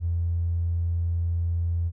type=tone with tanh clipping; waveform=triangle; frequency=84.9 Hz; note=F2; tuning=48 cents flat; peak=-22 dBFS; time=0-1.92 s; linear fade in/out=50 ms; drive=2 dB; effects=none